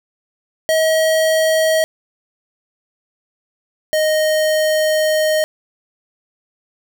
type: tone pair in turn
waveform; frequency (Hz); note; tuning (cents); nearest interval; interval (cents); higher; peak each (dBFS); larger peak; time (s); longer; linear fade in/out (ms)
square; 637 / 621; D#5 / D#5; +41 / -3; unison; 44; first; -13 / -14; first; 0.69-1.84 / 3.93-5.44; second; 0
effects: none